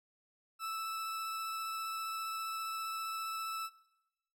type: tone with vibrato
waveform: 40% pulse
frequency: 1316 Hz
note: E6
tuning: 3 cents flat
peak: -36 dBFS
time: 0.59-3.7 s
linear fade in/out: 50 ms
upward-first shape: sine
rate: 15 Hz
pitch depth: 8 cents each way
effects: noise-tail reverb RT60 1.0 s tail -23 dB re dry